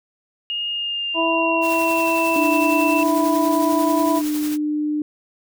sine tone with pitch glide, 2845 to 2670 Hz, F7 to E7, +31 to +22 cents, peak -22 dBFS, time 0.5-3.03 s, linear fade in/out 0 ms, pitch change -109 cents, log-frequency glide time 0.69-2.26 s
harmonic tone, 329.6 Hz, E4, in tune, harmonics 1 / 2 / 3, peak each -22 / -22 / -21 dBFS, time 1.14-4.22 s, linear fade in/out 50 ms
white noise with tremolo, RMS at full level -31 dBFS, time 1.61-4.58 s, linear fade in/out 50 ms, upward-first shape triangle, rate 11 Hz, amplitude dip 45%
sine tone, 300 Hz, D4, 37 cents sharp, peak -19 dBFS, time 2.36-5.02 s, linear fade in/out 2 ms
effects none

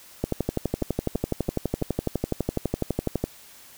two click trains, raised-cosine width 2 ms, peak -21 / -10 dBFS, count 4 / 37, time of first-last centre 0.82-1.817 / 0.24-3.24 s, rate 3.01 / 12 Hz, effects white hiss -49 dBFS RMS until 3.77 s

